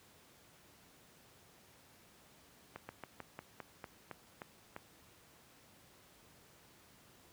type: slowing click train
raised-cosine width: 0.5 ms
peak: -29 dBFS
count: 10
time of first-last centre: 2.76-4.764 s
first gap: 130 ms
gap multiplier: 1.13
effects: pink hiss -63 dBFS RMS until 7.32 s + high-pass 80 Hz 12 dB/octave